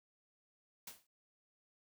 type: noise with exponential decay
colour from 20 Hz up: white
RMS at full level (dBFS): -45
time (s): 0.87-1.07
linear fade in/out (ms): 5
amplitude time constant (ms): 43
effects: none